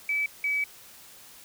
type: tone pair in turn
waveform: sine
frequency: 2300 / 2285 Hz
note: D7 / D7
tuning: -37 / -48 cents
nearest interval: unison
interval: 11 cents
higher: first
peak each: -24 dBFS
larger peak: neither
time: 0.09-0.26 / 0.44-0.64 s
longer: second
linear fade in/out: 2 ms
effects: white hiss -50 dBFS RMS until 1.44 s